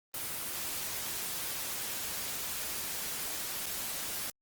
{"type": "noise with dropouts", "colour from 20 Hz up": "white", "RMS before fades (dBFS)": -37, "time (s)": [0.14, 4.3], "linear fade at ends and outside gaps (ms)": 1, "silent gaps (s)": [3.659, 3.664], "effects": ["Opus 24 kbps"]}